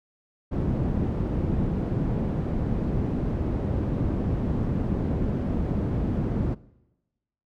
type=low-pass noise; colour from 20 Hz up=white; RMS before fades=-26 dBFS; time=0.51-6.55 s; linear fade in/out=20 ms; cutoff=220 Hz; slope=12 dB/octave; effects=noise-tail reverb RT60 1.0 s tail -21 dB re dry